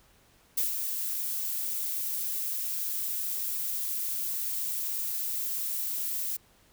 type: noise with ADSR envelope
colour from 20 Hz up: violet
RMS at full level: -26 dBFS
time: 0.57-6.37 s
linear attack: 9 ms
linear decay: 130 ms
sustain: -6 dB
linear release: 11 ms
effects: pink hiss -62 dBFS RMS until 6.72 s